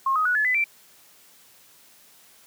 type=tone with pitch steps; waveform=sine; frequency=1075 / 1256.4 / 1468.5 / 1716.3 / 2006 / 2345 Hz; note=C6 / D#6 / F#6 / A6 / B6 / D7; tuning=+47 / +16 / -13 / -44 / +26 / -3 cents; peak=-19 dBFS; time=0.06-0.642 s; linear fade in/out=5 ms; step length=97 ms; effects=white hiss -54 dBFS RMS until 2.46 s + high-pass 100 Hz 12 dB/octave